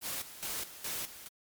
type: noise with tremolo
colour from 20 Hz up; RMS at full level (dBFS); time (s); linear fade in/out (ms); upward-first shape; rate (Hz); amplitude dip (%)
white; -37; 0.01-1.29; 50; square; 2.4; 75
effects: MP3 96 kbps